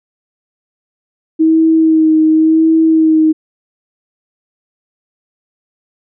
sine tone with vibrato, 318.2 Hz, D#4, 39 cents sharp, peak -6 dBFS, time 1.39-3.33 s, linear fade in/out 20 ms, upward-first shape sine, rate 0.92 Hz, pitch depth 23 cents each way, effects none

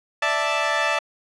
15% pulse chord, D suspended second, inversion none, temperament equal, 587.3 / 659.3 / 880 Hz, D5 / E5 / A5, 0 / 0 / 0 cents, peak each -18 dBFS, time 0.22-0.99 s, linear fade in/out 5 ms, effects low-pass 5000 Hz 12 dB/octave

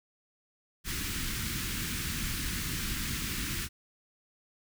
pink band-stop noise, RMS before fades -34 dBFS, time 0.84-3.69 s, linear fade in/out 50 ms, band 300 to 1400 Hz, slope 24 dB/octave, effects none

